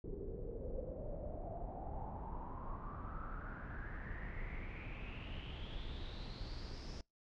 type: noise with low-pass filter sweep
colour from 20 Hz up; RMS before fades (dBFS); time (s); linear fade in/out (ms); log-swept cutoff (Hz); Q
brown; -45; 0.04-7.01; 2; 390 to 5400; 7.9
effects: noise-tail reverb RT60 0.2 s tail -25 dB re dry